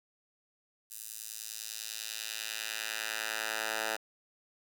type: tone with high-pass filter sweep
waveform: 10% pulse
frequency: 110 Hz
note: A2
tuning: in tune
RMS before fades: -38 dBFS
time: 0.9-3.97 s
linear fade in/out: 20 ms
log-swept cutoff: 9100 to 890 Hz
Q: 0.93
effects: none